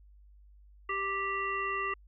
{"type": "harmonic tone", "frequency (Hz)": 392, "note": "G4", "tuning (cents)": 0, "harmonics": [1, 3, 5, 7], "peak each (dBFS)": [-39, -33, -36, -39], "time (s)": [0.89, 1.94], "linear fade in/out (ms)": 5, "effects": ["added 50 Hz sine -54 dBFS peak until 2.07 s"]}